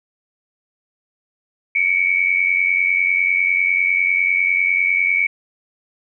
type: tone pair together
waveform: sine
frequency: 2217 / 2307 Hz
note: C#7 / D7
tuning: 0 / -31 cents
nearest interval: minor second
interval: 69 cents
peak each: -17 / -17 dBFS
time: 1.75-5.27 s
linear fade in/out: 5 ms
effects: none